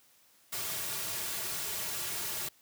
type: noise with comb filter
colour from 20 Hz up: white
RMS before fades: -36 dBFS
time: 0.52-2.49 s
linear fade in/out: 10 ms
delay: 3.9 ms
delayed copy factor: -0.65
effects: white hiss -64 dBFS RMS until 2.61 s + high-pass 60 Hz 12 dB/octave